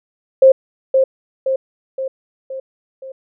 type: tone with echo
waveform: sine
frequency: 530 Hz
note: C5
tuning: 22 cents sharp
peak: -4 dBFS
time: 0.42-0.52 s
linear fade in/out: 5 ms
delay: 520 ms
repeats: 5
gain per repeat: -5 dB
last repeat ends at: 3.12 s
effects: none